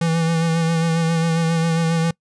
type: tone with vibrato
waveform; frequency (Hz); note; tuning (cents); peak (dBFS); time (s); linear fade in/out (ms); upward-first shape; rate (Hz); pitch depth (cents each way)
square; 164.81; E3; 0; -17; 0.01-2.11; 5; sine; 7.4; 30
effects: noise-tail reverb RT60 0.1 s tail -24 dB re dry + resampled to 22050 Hz